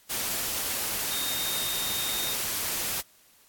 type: tone in noise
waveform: sine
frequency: 3693 Hz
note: A#7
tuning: 17 cents flat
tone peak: -32 dBFS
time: 1.1-2.35 s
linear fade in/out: 20 ms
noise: white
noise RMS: -30 dBFS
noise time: 0.09-3.02 s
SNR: -5 dB
effects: white hiss -59 dBFS RMS until 3.48 s + AAC 64 kbps